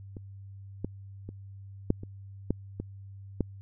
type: clicks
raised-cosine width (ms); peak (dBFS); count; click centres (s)
3; -28 / -18 / -27 / -10 / -28 / -13 / -21 / -13; 8; 0.168 / 0.846 / 1.29 / 1.904 / 2.034 / 2.506 / 2.8 / 3.407
effects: added 98 Hz sine -43 dBFS peak until 3.61 s